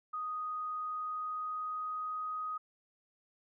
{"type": "tone with pitch glide", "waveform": "sine", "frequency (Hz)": [1244.5, 1252.4], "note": ["D#6", "D#6"], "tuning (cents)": [0, 11], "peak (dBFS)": -35, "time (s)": [0.13, 2.58], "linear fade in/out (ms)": 10, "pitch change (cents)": 11, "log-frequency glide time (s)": [0.72, 2.36], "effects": []}